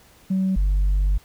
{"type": "tone pair in turn", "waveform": "sine", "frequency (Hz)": [189.5, 48.34], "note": ["F#3", "G1"], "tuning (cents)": [42, -23], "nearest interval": "2 octaves", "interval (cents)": 2365, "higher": "first", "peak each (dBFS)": [-17, -14], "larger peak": "second", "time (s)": [[0.3, 0.56], [0.56, 1.18]], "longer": "second", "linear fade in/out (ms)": 10, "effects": ["tanh soft clip ceiling -15 dBFS", "pink hiss -53 dBFS RMS until 1.24 s"]}